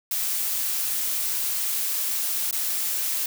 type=noise with dropouts; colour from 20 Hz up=blue; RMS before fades=-26 dBFS; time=0.11-3.26 s; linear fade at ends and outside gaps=2 ms; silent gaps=2.511-2.527 s; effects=none